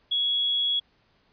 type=tone; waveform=sine; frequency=3346 Hz; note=G#7; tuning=12 cents sharp; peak=-22 dBFS; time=0.11-0.8 s; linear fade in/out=10 ms; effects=pink hiss -65 dBFS RMS until 1.32 s + resampled to 11025 Hz